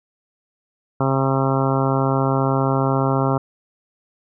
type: harmonic tone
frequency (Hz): 134.6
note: C3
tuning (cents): +49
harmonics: 1 / 2 / 3 / 4 / 5 / 6 / 7 / 8 / 9 / 10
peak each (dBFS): -20 / -23 / -25 / -26 / -27 / -28 / -28 / -29 / -30 / -30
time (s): 1-3.38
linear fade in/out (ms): 5
effects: none